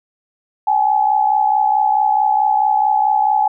sine tone pair together, 784 / 848.6 Hz, G5 / G#5, 0 / +37 cents, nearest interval minor second, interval 137 cents, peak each -17 / -13 dBFS, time 0.67-3.48 s, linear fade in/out 5 ms, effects none

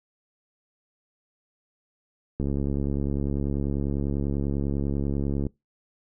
click train, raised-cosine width 3 ms, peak -15 dBFS, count 216, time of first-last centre 2.4-5.467 s, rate 70.1 Hz, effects noise-tail reverb RT60 0.2 s tail -23 dB re dry

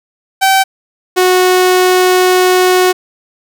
sawtooth tone pair in turn, 771 / 366.9 Hz, G5 / F#4, -29 / -15 cents, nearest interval octave + minor second, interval 1286 cents, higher first, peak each -3 dBFS, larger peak neither, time 0.41-0.64 / 1.16-2.93 s, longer second, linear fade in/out 20 ms, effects none

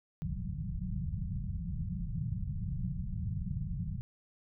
white low-pass noise, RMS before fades -36 dBFS, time 0.22-4.01 s, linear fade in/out 0 ms, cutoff 190 Hz, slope 96 dB/octave, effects none

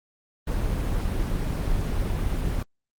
brown noise, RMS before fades -25 dBFS, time 0.47-2.63 s, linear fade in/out 5 ms, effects Opus 24 kbps

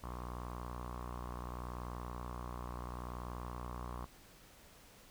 sawtooth tone with low-pass filter, 60.7 Hz, B1, 29 cents flat, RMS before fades -44 dBFS, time 0.03-4.06 s, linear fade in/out 10 ms, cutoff 1100 Hz, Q 6, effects pink hiss -60 dBFS RMS until 5.1 s

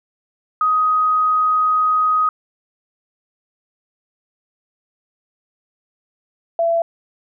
sine tone pair in turn, 1254 / 671.2 Hz, D#6 / E5, +13 / +31 cents, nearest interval major seventh, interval 1082 cents, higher first, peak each -13 / -14 dBFS, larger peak first, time 0.61-2.29 / 6.59-6.82 s, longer first, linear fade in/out 2 ms, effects none

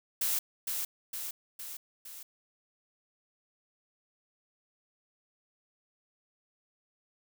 blue noise with echo, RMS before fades -30 dBFS, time 0.21-0.39 s, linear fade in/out 5 ms, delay 460 ms, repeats 4, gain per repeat -4 dB, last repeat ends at 2.23 s, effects none

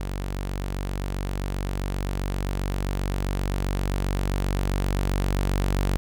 sawtooth tone with level ramp, 47.59 Hz, F#1, 49 cents sharp, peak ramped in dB -24 to -17 dBFS, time 0-5.97 s, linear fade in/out 0 ms, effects none

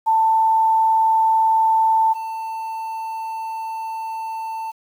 sine / triangle tone pair in turn, 889 / 892.2 Hz, A5 / A5, +18 / +24 cents, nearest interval unison, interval 6 cents, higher second, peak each -13 / -23 dBFS, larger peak first, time 0.06-2.14 / 2.14-4.72 s, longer second, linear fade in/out 20 ms, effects 8-bit

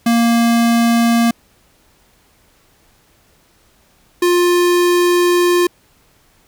square tone pair in turn, 233.1 / 352.4 Hz, A#3 / F4, 0 / +16 cents, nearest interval perfect fifth, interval 716 cents, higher second, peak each -11 dBFS, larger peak neither, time 0.06-1.31 / 4.22-5.67 s, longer second, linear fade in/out 5 ms, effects pink hiss -54 dBFS RMS until 6.47 s

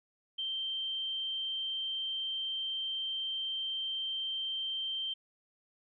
sine tone, 3136 Hz, G7, in tune, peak -33 dBFS, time 0.38-5.14 s, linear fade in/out 10 ms, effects none

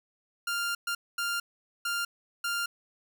sawtooth tone bursts at uneven times, 1396.9 Hz, F6, in tune, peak -25 dBFS, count 5, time 0.47-0.75 / 0.87-0.95 / 1.18-1.4 / 1.85-2.05 / 2.44-2.66 s, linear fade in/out 5 ms, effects none

